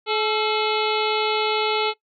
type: harmonic tone with a mistuned harmonic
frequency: 429.4 Hz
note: A4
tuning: 42 cents flat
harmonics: 1 / 2 / 3 / 5 / 6 / 7 / 8 / 9 / 10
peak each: -23 / -26 / -28 / -30 / -31 / -31 / -32 / -33 / -33 dBFS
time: 0.06-1.94 s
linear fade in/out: 50 ms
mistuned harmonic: 3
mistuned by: +65 cents
effects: noise-tail reverb RT60 0.1 s tail -19 dB re dry